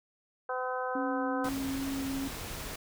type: harmonic tone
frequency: 254.4 Hz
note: C4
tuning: 48 cents flat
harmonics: 2 / 3 / 4 / 5 / 6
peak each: -35 / -37 / -38 / -39 / -40 dBFS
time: 0.49-1.49 s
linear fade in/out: 5 ms
type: tone with vibrato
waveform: sine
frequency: 271.2 Hz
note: C#4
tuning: 38 cents flat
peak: -32 dBFS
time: 0.95-2.28 s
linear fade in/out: 5 ms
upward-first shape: sine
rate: 2.4 Hz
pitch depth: 10 cents each way
type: noise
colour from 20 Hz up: pink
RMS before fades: -40 dBFS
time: 1.44-2.76 s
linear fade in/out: 5 ms
effects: none